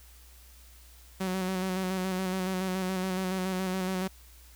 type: tone with vibrato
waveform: sawtooth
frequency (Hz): 186.6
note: F#3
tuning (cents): +15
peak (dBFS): -25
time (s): 1.2-4.08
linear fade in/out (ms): 10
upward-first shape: square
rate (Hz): 7.1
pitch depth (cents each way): 27
effects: added 60 Hz sine -52 dBFS peak until 4.55 s + white hiss -57 dBFS RMS until 4.55 s